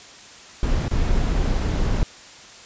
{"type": "noise with dropouts", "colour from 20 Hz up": "brown", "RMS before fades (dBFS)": -20, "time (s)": [0.63, 2.03], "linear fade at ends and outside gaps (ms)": 1, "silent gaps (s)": [0.881, 0.911], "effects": ["white hiss -43 dBFS RMS until 2.65 s", "resampled to 16000 Hz"]}